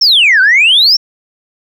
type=exponential two-way sweep; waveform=sine; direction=down then up; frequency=5600 to 1480 to 5600 Hz; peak=-3 dBFS; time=0.01-0.97 s; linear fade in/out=10 ms; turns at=0.41 s; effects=tanh soft clip ceiling -1 dBFS